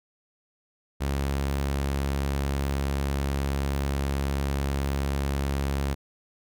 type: tone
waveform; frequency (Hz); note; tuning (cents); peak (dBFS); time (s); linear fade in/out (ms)
sawtooth; 69.3; C#2; 0; -21; 1-5.95; 20
effects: none